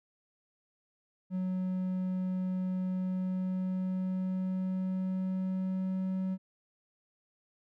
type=tone with pitch glide; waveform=triangle; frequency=185 to 188.02 Hz; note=F#3 to F#3; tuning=0 to +28 cents; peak=-28 dBFS; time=1.3-6.38 s; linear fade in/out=50 ms; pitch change=+28 cents; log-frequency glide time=2.85-6.16 s; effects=none